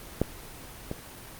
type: clicks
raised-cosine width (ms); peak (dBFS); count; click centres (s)
2; -9 / -17; 2; 0.216 / 0.914
effects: pink hiss -44 dBFS RMS until 1.39 s + Opus 24 kbps